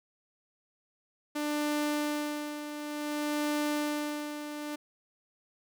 sawtooth tone with tremolo, 296.9 Hz, D4, 19 cents sharp, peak -24 dBFS, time 1.35-4.76 s, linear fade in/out 10 ms, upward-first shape sine, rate 0.56 Hz, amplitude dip 65%, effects none

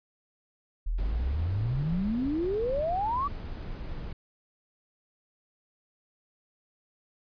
sine exponential sweep, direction up, 36.71 to 1178 Hz, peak -26 dBFS, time 0.86-3.28 s, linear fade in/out 10 ms
brown noise, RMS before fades -37 dBFS, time 0.98-4.13 s, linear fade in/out 5 ms
effects resampled to 11025 Hz

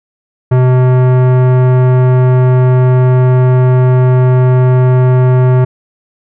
sine tone with tanh clipping, 127.1 Hz, C3, 50 cents flat, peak -7 dBFS, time 0.51-5.65 s, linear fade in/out 10 ms, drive 18 dB, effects none

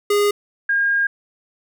square / sine tone pair in turn, 410.7 / 1619.2 Hz, G#4 / G#6, -19 / -44 cents, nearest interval 2 octaves, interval 2375 cents, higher second, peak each -15 dBFS, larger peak neither, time 0.1-0.31 / 0.69-1.07 s, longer second, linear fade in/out 5 ms, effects none

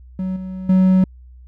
triangle tone with level steps, 186.9 Hz, F#3, 18 cents sharp, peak -18 / -24 / -8 dBFS, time 0.19-1.04 s, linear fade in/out 2 ms, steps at 0.36 / 0.69 s, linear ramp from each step 5 ms, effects added 62 Hz sine -39 dBFS peak until 1.47 s

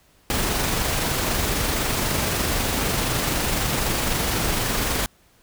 pink noise with amplitude modulation, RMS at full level -22 dBFS, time 0.3-5.06 s, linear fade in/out 0 ms, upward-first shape sine, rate 23.9 Hz, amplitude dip 25%, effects pink hiss -58 dBFS RMS until 5.42 s

